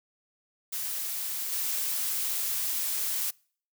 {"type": "noise with level steps", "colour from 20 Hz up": "blue", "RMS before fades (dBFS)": [-33, -30], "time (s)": [0.72, 3.31], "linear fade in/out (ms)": 10, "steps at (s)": 1.52, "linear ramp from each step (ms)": 5, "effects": ["noise-tail reverb RT60 0.5 s tail -26 dB re dry"]}